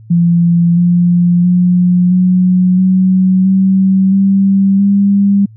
sine tone with pitch steps, 171.1 / 174.9 / 178.78 / 182.75 / 186.8 / 190.95 / 195.18 / 199.52 Hz, F3 / F3 / F3 / F#3 / F#3 / G3 / G3 / G3, -35 / +3 / +41 / -21 / +17 / -45 / -7 / +31 cents, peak -6 dBFS, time 0.1-5.46 s, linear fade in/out 10 ms, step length 670 ms, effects added 110 Hz sine -34 dBFS peak until 5.56 s

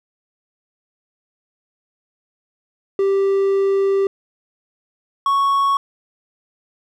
triangle tone pair in turn, 392 / 1108.7 Hz, G4 / C#6, 0 / 0 cents, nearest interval octave + tritone, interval 1800 cents, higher second, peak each -12 dBFS, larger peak neither, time 2.99-4.07 / 5.26-5.77 s, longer first, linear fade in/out 2 ms, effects none

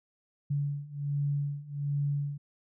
sine beating tone pair, 142.5 / 143.8 Hz, C#3 / D3, +48 / -36 cents, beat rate 1.3 Hz, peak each -33 / -31 dBFS, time 0.5-2.38 s, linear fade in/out 10 ms, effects none

